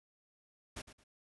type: noise with echo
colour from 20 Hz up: pink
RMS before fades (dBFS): -44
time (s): 0.76-0.82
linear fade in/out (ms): 10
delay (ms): 110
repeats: 2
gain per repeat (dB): -12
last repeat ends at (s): 1.04
effects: resampled to 24000 Hz